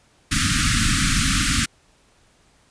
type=band-stop noise; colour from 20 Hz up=pink; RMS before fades=-19 dBFS; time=0.31-1.66 s; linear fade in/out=10 ms; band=300 to 1200 Hz; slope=96 dB/octave; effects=pink hiss -58 dBFS RMS until 2.7 s + resampled to 22050 Hz